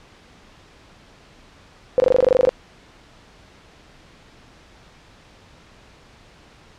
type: tone bursts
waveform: sine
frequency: 510 Hz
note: C5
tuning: 44 cents flat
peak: -10 dBFS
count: 13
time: 1.98-2.492 s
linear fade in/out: 0 ms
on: 20 ms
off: 21 ms
effects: pink hiss -49 dBFS RMS until 6.78 s + low-pass 5000 Hz 12 dB/octave